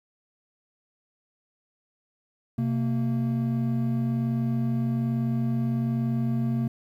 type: tone pair together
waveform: triangle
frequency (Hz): 128.3 / 229.5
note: C3 / A#3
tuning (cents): -34 / -27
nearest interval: minor seventh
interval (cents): 1007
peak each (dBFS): -24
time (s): 2.58-6.68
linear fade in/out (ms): 5
effects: 10-bit